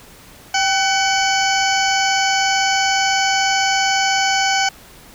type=harmonic tone with a mistuned harmonic; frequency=753 Hz; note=F#5; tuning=30 cents sharp; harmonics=1 / 2 / 3 / 4 / 6 / 7 / 8 / 9; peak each=-18 / -21 / -23 / -24 / -26 / -26 / -27 / -28 dBFS; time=0.54-4.69 s; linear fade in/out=5 ms; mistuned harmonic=1; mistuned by=+61 cents; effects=pink hiss -43 dBFS RMS until 5.14 s